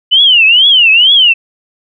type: tone with vibrato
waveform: sine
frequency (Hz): 2943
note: F#7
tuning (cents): -10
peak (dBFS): -3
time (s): 0.11-1.34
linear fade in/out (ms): 20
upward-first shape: triangle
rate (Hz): 2.2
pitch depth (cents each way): 260
effects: none